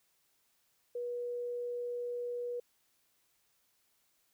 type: tone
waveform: sine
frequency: 484.4 Hz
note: B4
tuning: 34 cents flat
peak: -35 dBFS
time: 0.95-2.6 s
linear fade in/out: 5 ms
effects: white hiss -74 dBFS RMS until 4.33 s